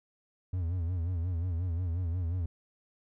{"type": "tone with vibrato", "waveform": "triangle", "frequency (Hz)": 87, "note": "F2", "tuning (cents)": -6, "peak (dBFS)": -27, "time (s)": [0.53, 2.46], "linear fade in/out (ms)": 5, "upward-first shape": "sine", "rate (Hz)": 5.6, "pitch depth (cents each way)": 110, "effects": []}